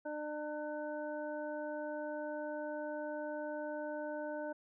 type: harmonic tone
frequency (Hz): 300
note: D4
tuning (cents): +37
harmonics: 1 / 2 / 3 / 5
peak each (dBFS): -44 / -40 / -47 / -48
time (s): 0.05-4.53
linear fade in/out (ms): 10
effects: none